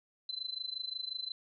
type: tone with amplitude modulation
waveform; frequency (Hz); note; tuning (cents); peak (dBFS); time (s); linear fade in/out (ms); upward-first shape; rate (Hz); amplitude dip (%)
sine; 4050; B7; +43; -33; 0.29-1.32; 2; sine; 25.6; 90
effects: none